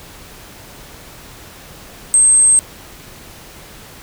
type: tone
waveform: sine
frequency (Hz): 8360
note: C9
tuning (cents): -2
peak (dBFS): -7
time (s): 2.14-2.59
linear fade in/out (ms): 0
effects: pink hiss -38 dBFS RMS until 4.02 s